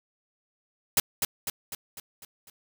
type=noise with echo; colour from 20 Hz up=white; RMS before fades=-21 dBFS; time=0.97-1 s; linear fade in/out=2 ms; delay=250 ms; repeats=6; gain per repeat=-5 dB; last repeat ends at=2.5 s; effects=none